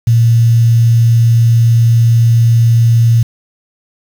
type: tone with quantisation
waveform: sine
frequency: 115.9 Hz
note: A#2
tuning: 10 cents flat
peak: -5 dBFS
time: 0.07-3.23 s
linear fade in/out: 5 ms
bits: 5
effects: none